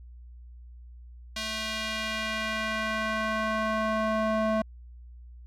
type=tone with band-pass filter sweep; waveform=square; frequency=218.4 Hz; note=A3; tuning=13 cents flat; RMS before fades=-29 dBFS; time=1.36-4.62 s; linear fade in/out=5 ms; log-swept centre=3900 to 690 Hz; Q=1.1; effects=added 60 Hz sine -44 dBFS peak until 5.46 s